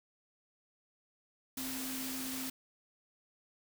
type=tone in noise; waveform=sine; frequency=261.6 Hz; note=C4; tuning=in tune; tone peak=-41 dBFS; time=1.57-2.5 s; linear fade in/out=5 ms; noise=white; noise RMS=-41 dBFS; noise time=1.57-2.5 s; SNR=-3 dB; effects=none